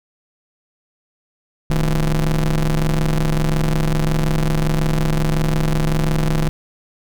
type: ring-modulated tone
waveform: 40% pulse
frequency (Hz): 67.1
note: C2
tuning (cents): +44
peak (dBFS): -11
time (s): 1.7-6.49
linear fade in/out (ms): 0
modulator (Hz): 87.9
effects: none